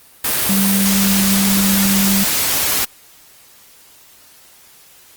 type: tone in noise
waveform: sine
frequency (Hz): 196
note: G3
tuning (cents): 0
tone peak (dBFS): -14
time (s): 0.49-2.24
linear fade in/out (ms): 5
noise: white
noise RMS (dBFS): -17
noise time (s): 0.24-2.85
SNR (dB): 0
effects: white hiss -46 dBFS RMS until 5.16 s + Opus 32 kbps